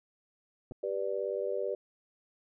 clicks, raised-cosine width 2 ms, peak -30 dBFS, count 2, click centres 0.712 / 0.72 s
sine chord, G major, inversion none, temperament just, 392 / 490 / 588 Hz, G4 / B4 / D5, 0 / -14 / +2 cents, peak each -35 dBFS, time 0.83-1.75 s, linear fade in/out 5 ms
effects none

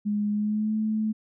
sine tone with pitch glide, 207.7 to 216.8 Hz, G#3 to A3, 0 to -25 cents, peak -23 dBFS, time 0.05-1.13 s, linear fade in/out 20 ms, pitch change +75 cents, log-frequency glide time 0.31-0.75 s, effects none

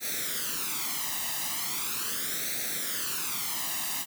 white noise with flanger, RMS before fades -32 dBFS, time 0-4.06 s, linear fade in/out 50 ms, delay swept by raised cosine 0.49 to 1.05 ms, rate 0.39 Hz, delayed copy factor +0.7, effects high-pass 150 Hz 12 dB/octave

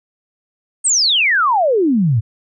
sine exponential sweep, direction down, 8840 to 101.3 Hz, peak -11 dBFS, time 0.84-2.21 s, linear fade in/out 20 ms, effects none

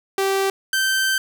sawtooth tone pair in turn, 389.1 / 1553 Hz, G4 / G6, -13 / -17 cents, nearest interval 2 octaves, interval 2396 cents, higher second, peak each -14 dBFS, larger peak neither, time 0.18-0.5 / 0.73-1.18 s, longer second, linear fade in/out 2 ms, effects none

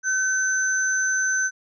sine tone pair together, 1531 / 6124 Hz, G6 / G8, -41 / -41 cents, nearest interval 2 octaves, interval 2400 cents, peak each -21 / -25 dBFS, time 0.03-1.51 s, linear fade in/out 50 ms, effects none

